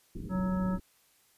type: low-pass noise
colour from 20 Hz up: pink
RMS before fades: -40 dBFS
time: 0.15-0.8 s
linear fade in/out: 2 ms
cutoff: 380 Hz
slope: 48 dB/octave
type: harmonic tone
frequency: 185.9 Hz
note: F#3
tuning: 8 cents sharp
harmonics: 1 / 3 / 5 / 7 / 9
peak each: -28 / -40 / -43 / -42 / -50 dBFS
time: 0.29-0.79 s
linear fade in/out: 50 ms
effects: white hiss -66 dBFS RMS until 1.37 s + resampled to 32000 Hz